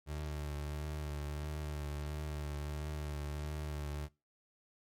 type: tone with vibrato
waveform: 30% pulse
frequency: 74.4 Hz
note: D2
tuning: 23 cents sharp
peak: -35 dBFS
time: 0.06-4.09 s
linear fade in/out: 50 ms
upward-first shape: triangle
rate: 1.5 Hz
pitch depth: 38 cents each way
effects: noise-tail reverb RT60 0.3 s tail -23 dB re dry + MP3 96 kbps